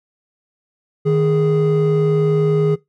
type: tone pair together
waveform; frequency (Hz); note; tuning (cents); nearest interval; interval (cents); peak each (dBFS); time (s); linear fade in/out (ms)
triangle; 155.13 / 415.3; D#3 / G#4; -5 / 0; octave + perfect fourth; 1705; -13; 1.05-2.76; 20
effects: noise-tail reverb RT60 0.2 s tail -22 dB re dry + tanh soft clip ceiling -4 dBFS